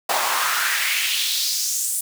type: noise with high-pass filter sweep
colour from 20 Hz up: pink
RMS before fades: -22 dBFS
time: 0.09-2.01 s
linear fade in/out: 5 ms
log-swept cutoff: 730 to 9200 Hz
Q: 2.6
effects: none